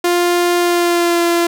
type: tone with pitch glide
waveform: sawtooth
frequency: 350.3 to 342.3 Hz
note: F4 to F4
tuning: +5 to -35 cents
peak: -8 dBFS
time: 0.04-1.47 s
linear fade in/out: 5 ms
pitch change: -40 cents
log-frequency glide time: 0.59-1.22 s
effects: none